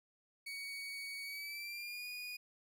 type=tone with pitch glide; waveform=30% pulse; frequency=2244 to 2461 Hz; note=C#7 to D#7; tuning=+21 to -20 cents; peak=-40 dBFS; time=0.46-2.37 s; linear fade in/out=10 ms; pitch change=+159 cents; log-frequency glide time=1.24-2.08 s; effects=none